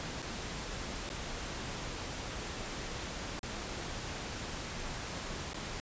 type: noise with dropouts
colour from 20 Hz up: pink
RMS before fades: -40 dBFS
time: 0-5.8 s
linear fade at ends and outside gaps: 0 ms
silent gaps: 0.22-0.226 / 1.091-1.101 / 3.392-3.431 / 5.533-5.544 s
effects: resampled to 16000 Hz